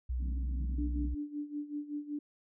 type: tone with vibrato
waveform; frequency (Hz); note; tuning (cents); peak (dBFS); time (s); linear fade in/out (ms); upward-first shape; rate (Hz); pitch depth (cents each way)
sine; 61.9; B1; +5; -31; 0.09-1.15; 10; square; 8.2; 15
type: band-pass noise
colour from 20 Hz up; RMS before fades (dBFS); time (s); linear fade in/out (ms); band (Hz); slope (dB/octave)
pink; -47; 0.18-1.11; 50; 140 to 300; 96
type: tone with tremolo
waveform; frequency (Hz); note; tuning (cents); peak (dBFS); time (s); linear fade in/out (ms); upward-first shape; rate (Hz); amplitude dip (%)
sine; 293.7; D4; 0; -33; 0.78-2.19; 5; sine; 5.3; 80
effects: none